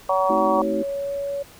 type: harmonic tone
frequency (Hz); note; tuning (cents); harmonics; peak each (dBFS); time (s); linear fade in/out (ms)
188.5; F#3; +32; 3 / 4 / 5 / 6; -21 / -24 / -24 / -23; 0.09-0.62; 5
type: chord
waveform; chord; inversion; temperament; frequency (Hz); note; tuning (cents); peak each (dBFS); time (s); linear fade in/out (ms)
sine; A diminished seventh; none; just; 220 / 264 / 316.8 / 380.2; A3 / C4 / Eb4 / Gb4; 0 / +16 / +31 / +47; -27 / -32 / -26 / -28; 0.29-0.83; 10
type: tone with pitch glide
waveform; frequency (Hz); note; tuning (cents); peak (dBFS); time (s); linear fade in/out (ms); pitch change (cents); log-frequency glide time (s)
sine; 556 to 562.1; C#5 to C#5; +5 to +24; -24; 0.58-1.43; 10; +19; 0.79-1.16
effects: pink hiss -47 dBFS RMS until 1.59 s